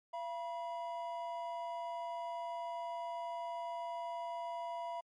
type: tone pair together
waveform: triangle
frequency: 682.3 / 970 Hz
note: F5 / B5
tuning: -41 / -31 cents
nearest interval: tritone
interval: 610 cents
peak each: -39 / -40 dBFS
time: 0.13-5.01 s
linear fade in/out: 10 ms
effects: MP3 48 kbps